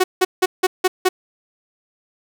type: tone bursts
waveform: sawtooth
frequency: 370 Hz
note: F#4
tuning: in tune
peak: -8 dBFS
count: 6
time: 0-1.09 s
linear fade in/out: 10 ms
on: 40 ms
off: 170 ms
effects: none